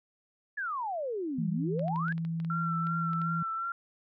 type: exponential two-way sweep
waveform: sine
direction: down then up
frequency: 1750 to 184.4 to 1750 Hz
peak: -31 dBFS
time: 0.57-2.13 s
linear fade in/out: 10 ms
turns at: 1.5 s
type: tone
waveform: sine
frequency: 164.81 Hz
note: E3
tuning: in tune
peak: -30 dBFS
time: 1.38-3.43 s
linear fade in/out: 5 ms
type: clicks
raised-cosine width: 0.3 ms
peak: -33 dBFS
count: 12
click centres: 1.794 / 1.882 / 1.96 / 2.083 / 2.124 / 2.18 / 2.25 / 2.401 / 2.448 / 2.87 / 3.133 / 3.217 s
type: tone with vibrato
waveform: sine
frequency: 1352 Hz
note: E6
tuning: 43 cents sharp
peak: -31 dBFS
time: 2.5-3.72 s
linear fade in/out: 2 ms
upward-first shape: sine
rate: 2.7 Hz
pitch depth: 33 cents each way
effects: none